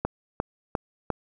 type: click train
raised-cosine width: 1 ms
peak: -11 dBFS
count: 4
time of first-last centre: 0.05-1.103 s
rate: 2.85 Hz
effects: none